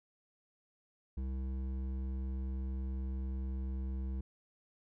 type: tone with hard clipping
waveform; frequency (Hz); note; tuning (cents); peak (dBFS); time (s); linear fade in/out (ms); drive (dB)
sine; 65.41; C2; 0; -37; 1.17-4.21; 5; 10
effects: none